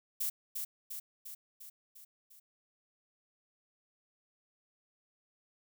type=noise with echo; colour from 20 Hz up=violet; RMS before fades=-34 dBFS; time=0.2-0.3 s; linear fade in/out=10 ms; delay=350 ms; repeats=6; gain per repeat=-4 dB; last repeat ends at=2.4 s; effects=none